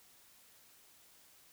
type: silence
effects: white hiss -63 dBFS RMS until 1.52 s